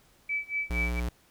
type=tone with tremolo; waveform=sine; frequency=2303 Hz; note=D7; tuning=34 cents flat; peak=-26 dBFS; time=0.29-1 s; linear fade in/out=5 ms; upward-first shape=sine; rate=4.3 Hz; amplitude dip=95%
type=tone; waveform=square; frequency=59.8 Hz; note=A#1; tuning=45 cents sharp; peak=-29 dBFS; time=0.7-1.09 s; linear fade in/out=5 ms
effects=pink hiss -62 dBFS RMS until 1.3 s